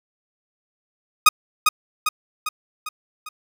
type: tone with echo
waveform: sawtooth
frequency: 1244.5 Hz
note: D#6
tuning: in tune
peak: -4 dBFS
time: 1.26-1.29 s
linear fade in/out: 5 ms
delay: 400 ms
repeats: 5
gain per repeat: -5 dB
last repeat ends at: 3.29 s
effects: none